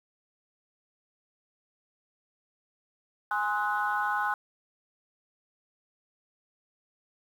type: chord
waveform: sine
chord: Ab dominant seventh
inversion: none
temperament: equal with one note detuned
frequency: 830.6 / 1046.5 / 1270.7 / 1480 Hz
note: Ab5 / C6 / Eb6 / Gb6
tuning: 0 / 0 / +36 / 0 cents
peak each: -30 / -32 / -33 / -30 dBFS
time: 3.31-4.34 s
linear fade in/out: 2 ms
effects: tanh soft clip ceiling -17 dBFS + 9-bit